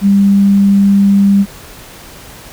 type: tone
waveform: sine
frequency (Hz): 198.8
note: G3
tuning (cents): +25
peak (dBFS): -5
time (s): 0.01-1.46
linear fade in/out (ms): 50
effects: pink hiss -34 dBFS RMS until 2.52 s